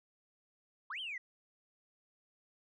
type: linear two-way sweep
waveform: sine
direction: up then down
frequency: 932.3 to 3225 to 1901 Hz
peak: -38 dBFS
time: 0.9-1.18 s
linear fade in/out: 5 ms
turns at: 1 s
effects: tanh soft clip ceiling -34 dBFS